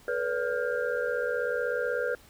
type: tone cluster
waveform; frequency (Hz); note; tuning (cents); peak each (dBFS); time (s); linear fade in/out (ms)
sine; 434.4 / 490.4 / 571 / 1409 / 1597; A4 / B4 / D5 / F6 / G6; -22 / -12 / -49 / +15 / +32; -36 / -29 / -34 / -35 / -36; 0.08-2.15; 2
effects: pink hiss -56 dBFS RMS until 2.29 s